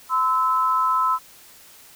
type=tone pair together; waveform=sine; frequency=1022 / 1306.7 Hz; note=C6 / E6; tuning=-41 / -16 cents; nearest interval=major third; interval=425 cents; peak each=-20 dBFS; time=0.09-1.19 s; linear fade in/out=50 ms; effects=white hiss -48 dBFS RMS until 1.95 s